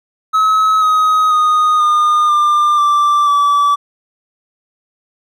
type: tone with pitch steps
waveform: triangle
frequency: 1284 / 1261.2 / 1238.8 / 1216.8 / 1195.2 / 1174 / 1153.2 Hz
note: E6 / D#6 / D#6 / D#6 / D6 / D6 / D6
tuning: -46 / +23 / -8 / -39 / +30 / -1 / -32 cents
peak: -7 dBFS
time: 0.33-3.76 s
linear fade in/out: 20 ms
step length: 490 ms
effects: none